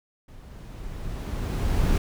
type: noise with level ramp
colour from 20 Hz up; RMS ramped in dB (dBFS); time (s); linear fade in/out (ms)
brown; -45 to -20; 0.28-1.98; 5
effects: none